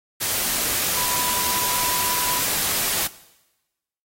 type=tone in noise; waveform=sine; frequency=987.8 Hz; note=B5; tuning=in tune; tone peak=-29 dBFS; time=0.96-2.42 s; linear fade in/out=20 ms; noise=white; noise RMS=-23 dBFS; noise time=0.2-3.08 s; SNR=-9 dB; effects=noise-tail reverb RT60 1.0 s tail -18 dB re dry + AAC 48 kbps